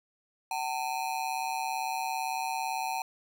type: ring-modulated tone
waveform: square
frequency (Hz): 830.6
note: G#5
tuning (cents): 0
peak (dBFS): -28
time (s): 0.51-3.02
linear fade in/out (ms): 2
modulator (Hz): 68.9
effects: none